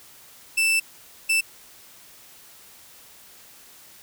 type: tone bursts at uneven times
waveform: 40% pulse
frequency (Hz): 2654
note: E7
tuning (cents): +11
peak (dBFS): -17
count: 2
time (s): 0.57-0.8 / 1.29-1.41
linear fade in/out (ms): 10
effects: white hiss -49 dBFS RMS until 4.02 s